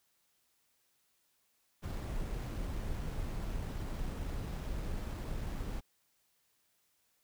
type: noise with sample-and-hold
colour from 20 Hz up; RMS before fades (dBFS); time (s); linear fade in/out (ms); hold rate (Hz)
brown; -38; 1.82-5.81; 20; 8820
effects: white hiss -75 dBFS RMS until 7.23 s